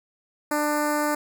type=tone with notch filter; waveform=10% pulse; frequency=297.5 Hz; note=D4; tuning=22 cents sharp; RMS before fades=-24 dBFS; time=0.51-1.15 s; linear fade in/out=5 ms; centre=3400 Hz; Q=0.6; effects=none